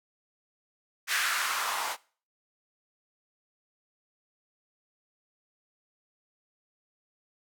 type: noise with band-pass filter sweep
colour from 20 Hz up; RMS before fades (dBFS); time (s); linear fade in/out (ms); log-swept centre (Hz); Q
blue; -30; 1.07-1.97; 50; 1800 to 810; 2.7
effects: noise-tail reverb RT60 0.4 s tail -21 dB re dry